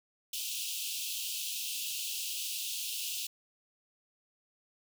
pink high-pass noise, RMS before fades -37 dBFS, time 0.33-3.27 s, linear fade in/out 5 ms, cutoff 2600 Hz, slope 96 dB/octave, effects none

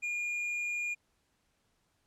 triangle tone with tanh clipping, 2424 Hz, D#7, 46 cents flat, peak -33 dBFS, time 0.02-0.95 s, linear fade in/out 20 ms, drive 9 dB, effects pink hiss -75 dBFS RMS until 2.06 s + low-pass 11000 Hz 12 dB/octave

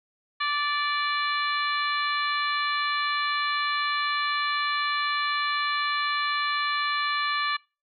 harmonic tone, 584 Hz, D5, 10 cents flat, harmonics 2 / 3 / 4 / 5 / 6 / 7, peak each -27 / -30 / -33 / -37 / -36 / -34 dBFS, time 0.4-7.57 s, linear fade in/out 10 ms, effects noise-tail reverb RT60 0.3 s tail -25 dB re dry

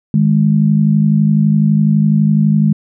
sine tone pair together, 155.73 / 207.7 Hz, D#3 / G#3, +2 / 0 cents, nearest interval perfect fourth, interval 498 cents, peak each -11 dBFS, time 0.14-2.73 s, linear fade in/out 2 ms, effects none

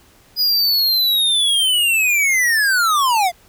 square linear sweep, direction down, 4978 to 671 Hz, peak -14 dBFS, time 0.36-3.32 s, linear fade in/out 50 ms, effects pink hiss -51 dBFS RMS until 3.48 s

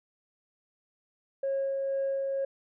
sine tone with tremolo, 545 Hz, C#5, 29 cents flat, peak -25 dBFS, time 1.43-2.45 s, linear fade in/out 5 ms, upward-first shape sine, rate 2.1 Hz, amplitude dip 25%, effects tanh soft clip ceiling -24 dBFS

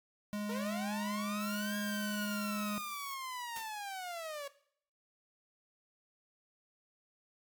square tone, 207.7 Hz, G#3, in tune, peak -36 dBFS, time 0.33-2.78 s, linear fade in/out 0 ms
sawtooth linear two-way sweep, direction up then down, 449.1 to 1631 to 553 Hz, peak -36 dBFS, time 0.49-4.48 s, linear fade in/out 5 ms, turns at 1.77 s
violet noise, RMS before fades -49 dBFS, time 1.41-3.14 s, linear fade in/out 0 ms
white noise with exponential decay, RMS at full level -41 dBFS, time 3.56-3.76 s, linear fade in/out 2 ms, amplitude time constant 42 ms
effects noise-tail reverb RT60 0.6 s tail -17 dB re dry + MP3 96 kbps

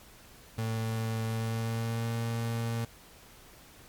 35% pulse tone with pitch glide, 112.2 to 115.55 Hz, A2 to A#2, +34 to -15 cents, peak -28 dBFS, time 0.58-2.85 s, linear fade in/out 5 ms, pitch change +51 cents, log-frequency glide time 1.29-2.14 s, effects pink hiss -54 dBFS RMS until 3.88 s + MP3 96 kbps

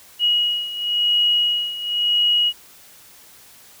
sine beating tone pair, 2900 / 2900.95 Hz, F#7 / F#7, -35 / -35 cents, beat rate 0.95 Hz, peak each -18 / -22 dBFS, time 0.19-2.53 s, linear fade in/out 50 ms, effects white hiss -47 dBFS RMS until 3.8 s

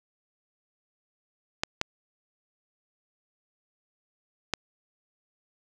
clicks, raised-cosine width 0.2 ms, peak -8 dBFS, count 3, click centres 1.635 / 1.814 / 4.537 s, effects none

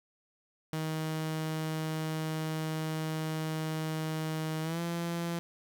sawtooth tone with pitch glide, 157.7 to 170 Hz, D#3 to F3, +24 to -46 cents, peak -28 dBFS, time 0.73-5.39 s, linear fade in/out 0 ms, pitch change +130 cents, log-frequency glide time 4.62-4.8 s, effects 9-bit

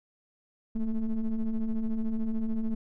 triangle ring-modulated tone, 108.2 Hz, A2, 29 cents flat, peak -21 dBFS, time 0.75-2.75 s, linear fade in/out 10 ms, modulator 115 Hz, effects none

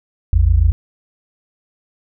sine tone pair together, 55.61 / 83.1 Hz, A1 / E2, +19 / +15 cents, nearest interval perfect fifth, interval 696 cents, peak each -12 dBFS, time 0.33-0.72 s, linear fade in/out 0 ms, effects none

